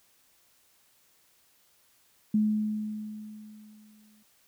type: tone with exponential decay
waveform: sine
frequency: 213.4 Hz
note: G#3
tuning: 47 cents sharp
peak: -20 dBFS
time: 2.34-4.23 s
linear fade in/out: 5 ms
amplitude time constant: 410 ms
effects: white hiss -65 dBFS RMS until 4.47 s